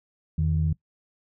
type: tone pair together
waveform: sine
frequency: 83 / 156.05 Hz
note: E2 / D#3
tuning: +12 / +5 cents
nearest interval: major seventh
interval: 1093 cents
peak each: -23 dBFS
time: 0.38-0.73 s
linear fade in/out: 5 ms
effects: noise-tail reverb RT60 0.1 s tail -21 dB re dry + tanh soft clip ceiling -13 dBFS